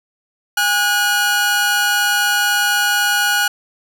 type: tone pair together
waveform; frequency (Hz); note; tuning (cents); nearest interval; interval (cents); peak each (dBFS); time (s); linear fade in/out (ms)
sawtooth; 816 / 1454; G#5 / F#6; -31 / -31; minor seventh; 1000; -17 / -11; 0.57-3.48; 5
effects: none